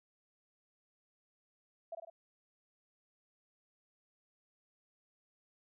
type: tone with echo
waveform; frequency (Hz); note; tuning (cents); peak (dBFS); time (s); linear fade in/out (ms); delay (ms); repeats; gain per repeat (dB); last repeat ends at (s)
sine; 665; E5; +15; -39; 1.92-1.95; 5; 50; 3; -4; 2.1
effects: none